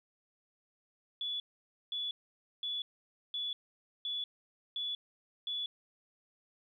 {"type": "tone bursts", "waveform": "sine", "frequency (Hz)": 3428, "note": "A7", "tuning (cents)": -46, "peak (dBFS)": -34, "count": 7, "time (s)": [1.21, 5.66], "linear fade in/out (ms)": 2, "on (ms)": 190, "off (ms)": 520, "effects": ["12-bit"]}